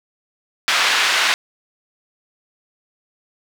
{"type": "band-pass noise", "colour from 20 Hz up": "pink", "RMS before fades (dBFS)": -17, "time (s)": [0.68, 1.34], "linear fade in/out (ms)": 0, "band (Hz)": [1400, 4200], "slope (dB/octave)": 12, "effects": []}